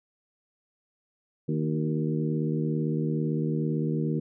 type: harmonic tone with a mistuned harmonic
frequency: 77.78 Hz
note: D#2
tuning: in tune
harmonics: 2 / 3 / 4 / 5 / 6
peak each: -27 / -31 / -33 / -35 / -37 dBFS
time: 1.48-4.2 s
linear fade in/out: 10 ms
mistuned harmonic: 5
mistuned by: -39 cents
effects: none